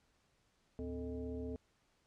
sine tone with frequency modulation, 256.6 Hz, C4, 34 cents flat, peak -39 dBFS, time 0.79-1.56 s, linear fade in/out 0 ms, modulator 183 Hz, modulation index 1.3, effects pink hiss -75 dBFS RMS until 2.06 s + low-pass 8000 Hz 12 dB/octave

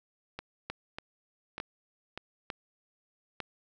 two click trains, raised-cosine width 0.3 ms, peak -22 / -19 dBFS, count 4 / 4, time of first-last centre 0.39-2.176 / 0.7-3.403 s, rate 1.68 / 1.11 Hz, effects none

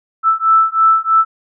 sine beating tone pair, 1318.5 / 1321.6 Hz, E6 / E6, 0 / +4 cents, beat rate 3.1 Hz, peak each -12 dBFS, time 0.23-1.25 s, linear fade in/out 50 ms, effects none

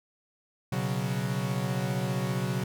45% pulse chord, B suspended second, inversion none, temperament equal, 123.47 / 138.59 / 185 Hz, B2 / C#3 / F#3, 0 / 0 / 0 cents, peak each -32 dBFS, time 0.72-2.64 s, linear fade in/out 5 ms, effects none

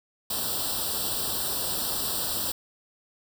white noise with comb filter, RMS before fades -29 dBFS, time 0.3-2.52 s, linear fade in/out 5 ms, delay 0.23 ms, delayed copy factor +1, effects none

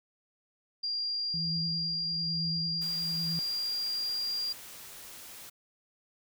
sine tone, 4781 Hz, D8, 30 cents sharp, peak -30 dBFS, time 0.83-4.53 s, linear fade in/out 10 ms
sine tone with tremolo, 164.5 Hz, E3, 3 cents flat, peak -32 dBFS, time 1.34-3.39 s, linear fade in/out 0 ms, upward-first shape triangle, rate 1.1 Hz, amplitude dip 75%
white noise, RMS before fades -47 dBFS, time 2.81-5.5 s, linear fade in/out 10 ms
effects none

